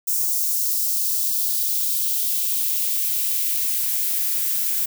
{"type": "noise with high-pass filter sweep", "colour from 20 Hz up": "violet", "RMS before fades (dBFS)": -22, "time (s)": [0.07, 4.86], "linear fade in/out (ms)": 10, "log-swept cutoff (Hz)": [6200, 1400], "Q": 1.5, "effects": []}